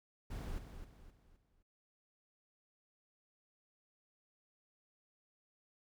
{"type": "noise with echo", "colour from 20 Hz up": "brown", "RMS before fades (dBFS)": -42, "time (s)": [0.3, 0.59], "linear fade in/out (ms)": 10, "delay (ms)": 260, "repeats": 4, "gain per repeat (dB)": -8, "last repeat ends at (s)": 1.63, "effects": []}